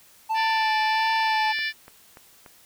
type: tone with vibrato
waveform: triangle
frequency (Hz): 880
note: A5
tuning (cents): 0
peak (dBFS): -20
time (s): 0.29-1.53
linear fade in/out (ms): 20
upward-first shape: sine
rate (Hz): 1.5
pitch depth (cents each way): 27
type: harmonic tone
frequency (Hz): 587.3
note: D5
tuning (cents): 0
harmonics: 3 / 4 / 5 / 6 / 7 / 8 / 9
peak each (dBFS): -27 / -30 / -36 / -36 / -39 / -38 / -37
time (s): 0.34-1.73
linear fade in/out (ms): 50
type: click train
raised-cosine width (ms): 0.5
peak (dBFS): -29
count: 4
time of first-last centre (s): 1.59-2.462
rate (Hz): 3.44
effects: white hiss -54 dBFS RMS until 2.65 s